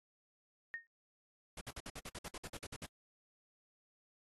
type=tone with exponential decay; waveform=sine; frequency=1846 Hz; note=A#6; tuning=17 cents flat; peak=-36 dBFS; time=0.74-0.87 s; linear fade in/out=0 ms; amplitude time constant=28 ms
type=noise bursts; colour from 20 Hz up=pink; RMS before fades=-46 dBFS; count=14; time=1.57-2.86 s; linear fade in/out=5 ms; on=42 ms; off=54 ms
effects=AAC 32 kbps